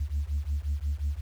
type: beating tone pair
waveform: sine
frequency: 69.7 / 75.3 Hz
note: C#2 / D2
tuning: +10 / +44 cents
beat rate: 5.6 Hz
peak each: -29 dBFS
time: 0-1.21 s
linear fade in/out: 10 ms
effects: tanh soft clip ceiling -22 dBFS + 9-bit